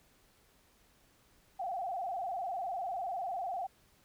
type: tone with vibrato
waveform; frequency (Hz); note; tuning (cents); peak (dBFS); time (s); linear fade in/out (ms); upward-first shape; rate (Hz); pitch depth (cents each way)
sine; 732; F#5; -19; -34; 1.59-3.67; 10; square; 20; 92
effects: pink hiss -67 dBFS RMS until 4.04 s